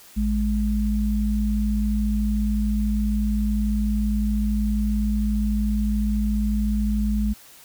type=tone pair together; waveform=sine; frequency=55.46 / 209.4 Hz; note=A1 / G#3; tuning=+14 / +15 cents; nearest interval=octave + major seventh; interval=2301 cents; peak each=-22 dBFS; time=0.16-7.34 s; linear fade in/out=20 ms; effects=white hiss -48 dBFS RMS until 7.64 s